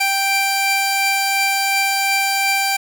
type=tone pair together; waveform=sawtooth; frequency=784.4 / 2356 Hz; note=G5 / D7; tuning=+1 / +5 cents; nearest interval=octave + perfect fifth; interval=1904 cents; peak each=-15 dBFS; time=0-2.77 s; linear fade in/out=10 ms; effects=none